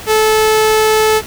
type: tone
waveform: sawtooth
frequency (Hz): 434.6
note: A4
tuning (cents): -21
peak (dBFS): -5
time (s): 0.06-1.22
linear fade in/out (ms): 50
effects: pink hiss -30 dBFS RMS until 1.26 s